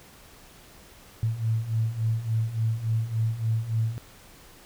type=beating tone pair; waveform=sine; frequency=110 / 113.5 Hz; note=A2 / A#2; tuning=0 / -46 cents; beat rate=3.5 Hz; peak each=-29 / -25 dBFS; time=1.23-3.98 s; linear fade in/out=0 ms; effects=pink hiss -51 dBFS RMS until 4.65 s